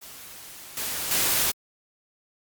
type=noise with level steps; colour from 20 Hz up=white; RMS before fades=-43 / -30 / -23 dBFS; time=0.01-1.52 s; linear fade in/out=20 ms; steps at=0.77 / 1.11 s; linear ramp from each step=2 ms; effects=Opus 48 kbps